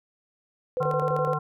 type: tone bursts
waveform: sine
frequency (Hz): 504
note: B4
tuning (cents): +35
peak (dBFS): -24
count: 7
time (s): 0.77-1.333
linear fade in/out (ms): 0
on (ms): 59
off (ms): 25
type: harmonic tone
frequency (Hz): 151.2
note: D#3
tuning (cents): -49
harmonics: 1 / 3 / 5 / 7 / 9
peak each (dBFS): -29 / -34 / -32 / -30 / -33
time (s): 0.8-1.39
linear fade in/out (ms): 10
effects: none